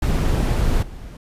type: noise with level steps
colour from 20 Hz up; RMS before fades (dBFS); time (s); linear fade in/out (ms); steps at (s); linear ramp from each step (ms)
brown; -18 / -35; 0.02-1.17; 5; 0.82; 10
effects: resampled to 32000 Hz